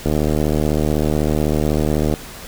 click train, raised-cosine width 2 ms, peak -5 dBFS, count 159, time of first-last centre 0.06-2.139 s, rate 76 Hz, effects pink hiss -35 dBFS RMS until 2.47 s

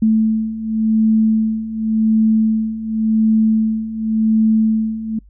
sine beating tone pair, 219.2 / 220.1 Hz, A3 / A3, -6 / +1 cents, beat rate 0.9 Hz, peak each -18 / -14 dBFS, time 0.02-5.19 s, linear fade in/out 5 ms, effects noise-tail reverb RT60 0.1 s tail -26 dB re dry + added 50 Hz sine -42 dBFS peak until 5.29 s

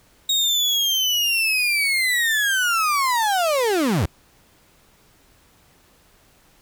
35% pulse linear sweep, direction down, 3778 to 65.41 Hz, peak -16 dBFS, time 0.29-4.06 s, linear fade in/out 5 ms, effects pink hiss -56 dBFS RMS until 6.61 s

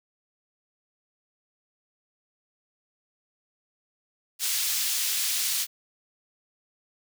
pink high-pass noise, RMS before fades -27 dBFS, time 4.39-5.67 s, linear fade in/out 50 ms, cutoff 3700 Hz, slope 12 dB/octave, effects none

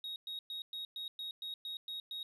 sine tone bursts, 3769 Hz, A#7, 18 cents sharp, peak -37 dBFS, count 10, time 0.04-2.23 s, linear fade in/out 2 ms, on 120 ms, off 110 ms, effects tanh soft clip ceiling -38 dBFS + 13-bit

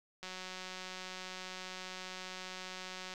click train, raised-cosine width 0.2 ms, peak -27 dBFS, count 539, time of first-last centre 0.23-3.138 s, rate 185 Hz, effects 10-bit

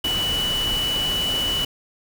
sine tone in noise, 2960 Hz, F#7, in tune, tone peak -21 dBFS, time 0.04-1.65 s, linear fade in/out 5 ms, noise pink, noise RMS -29 dBFS, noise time 0.04-1.65 s, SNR +5 dB, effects none

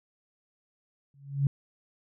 sine tone with exponential growth, 139.6 Hz, C#3, 13 cents sharp, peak -18 dBFS, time 1.14-1.47 s, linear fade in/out 2 ms, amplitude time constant 70 ms, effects none

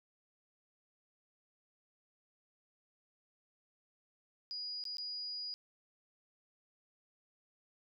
sine tone with dropouts, 4900 Hz, D#8, 27 cents flat, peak -39 dBFS, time 4.51-5.54 s, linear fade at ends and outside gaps 0 ms, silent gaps 4.839-4.853 / 4.97-4.983 s, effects none

